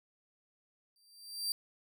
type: tone with exponential growth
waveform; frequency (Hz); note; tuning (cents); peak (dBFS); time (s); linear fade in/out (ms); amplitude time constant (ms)
sawtooth; 4699; D8; 0; -27; 0.96-1.52; 1; 120
effects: none